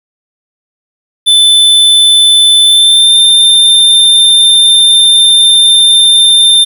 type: tone with pitch glide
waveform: square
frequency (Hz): 3520 to 3592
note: A7 to A7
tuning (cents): 0 to +35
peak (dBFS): -3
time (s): 1.26-6.65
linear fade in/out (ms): 20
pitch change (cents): +35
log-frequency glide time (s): 2.63-3.14
effects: 7-bit